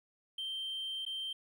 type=tone with dropouts; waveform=triangle; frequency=3136 Hz; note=G7; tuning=in tune; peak=-34 dBFS; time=0.38-1.33 s; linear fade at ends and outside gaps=5 ms; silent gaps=1.052-1.063 s; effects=tanh soft clip ceiling -31 dBFS